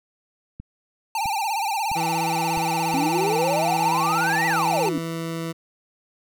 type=click train; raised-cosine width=5 ms; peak=-23 dBFS; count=4; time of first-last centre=0.6-2.574 s; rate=1.52 Hz
type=tone with vibrato; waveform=square; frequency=845 Hz; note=G#5; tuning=30 cents sharp; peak=-23 dBFS; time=1.15-4.89 s; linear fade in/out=2 ms; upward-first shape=sine; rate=17 Hz; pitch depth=140 cents each way
type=tone; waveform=20% pulse; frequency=164.81 Hz; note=E3; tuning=in tune; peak=-22 dBFS; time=1.95-5.53 s; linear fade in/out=20 ms
type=exponential two-way sweep; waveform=sine; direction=up then down; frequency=261.6 to 2000 to 261.6 Hz; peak=-22 dBFS; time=2.94-4.98 s; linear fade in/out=0 ms; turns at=4.47 s
effects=none